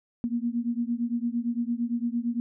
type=beating tone pair; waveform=sine; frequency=233.1 / 241.9 Hz; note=A#3 / B3; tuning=0 / -36 cents; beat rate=8.8 Hz; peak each=-28 / -29 dBFS; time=0.24-2.4 s; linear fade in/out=0 ms; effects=none